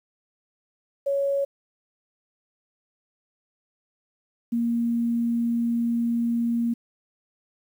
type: tone pair in turn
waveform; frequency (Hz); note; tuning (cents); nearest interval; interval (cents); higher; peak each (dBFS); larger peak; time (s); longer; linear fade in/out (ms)
sine; 557 / 234.2; C#5 / A#3; +8 / +8; octave + minor third; 1500; first; -21; neither; 1.06-1.45 / 4.52-6.74; second; 10
effects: 9-bit